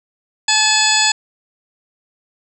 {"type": "harmonic tone with a mistuned harmonic", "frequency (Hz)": 861, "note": "A5", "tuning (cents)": -38, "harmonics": [1, 2, 3, 4, 5, 6, 8, 9], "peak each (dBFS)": [-20, -20, -20, -20, -20, -20, -20, -20], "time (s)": [0.48, 1.12], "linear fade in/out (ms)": 5, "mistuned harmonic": 6, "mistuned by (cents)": -86, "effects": []}